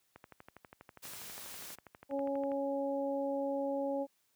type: click train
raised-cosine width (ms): 0.5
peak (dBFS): -35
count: 30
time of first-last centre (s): 0.16-2.518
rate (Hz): 12.3
type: noise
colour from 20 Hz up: white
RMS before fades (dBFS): -47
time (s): 1.02-1.76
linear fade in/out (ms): 20
type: harmonic tone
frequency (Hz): 277.2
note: C#4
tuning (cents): 0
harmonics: 1 / 2 / 3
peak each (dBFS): -37 / -34 / -42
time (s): 2.09-4.07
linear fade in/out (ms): 50
effects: white hiss -75 dBFS RMS until 4.35 s + high-pass 60 Hz 12 dB/octave